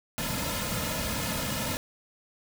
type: noise with comb filter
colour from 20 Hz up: pink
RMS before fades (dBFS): -31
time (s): 0.18-1.77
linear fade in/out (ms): 0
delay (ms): 2.6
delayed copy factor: -0.8
effects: none